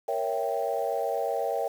sine chord, A# diminished seventh, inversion none, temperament equal, 466.2 / 554.4 / 659.3 / 784 Hz, A#4 / C#5 / E5 / G5, 0 / 0 / 0 / 0 cents, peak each -31 dBFS, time 0.08-1.68 s, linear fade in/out 5 ms, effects tanh soft clip ceiling -16 dBFS + 8-bit

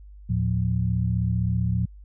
sine tone cluster, 78.8 / 114.2 / 177.7 Hz, D#2 / A#2 / F3, +23 / -35 / +30 cents, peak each -27 / -23 / -27 dBFS, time 0.29-1.86 s, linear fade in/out 10 ms, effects added 50 Hz sine -42 dBFS peak until 2.04 s

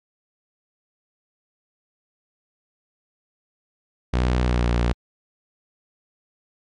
sawtooth tone with pitch glide, 61.74 to 59.43 Hz, B1 to A#1, 0 to +34 cents, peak -14 dBFS, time 4.13-4.93 s, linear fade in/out 10 ms, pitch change -66 cents, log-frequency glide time 4.43-4.67 s, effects low-pass 5000 Hz 12 dB/octave + MP3 64 kbps

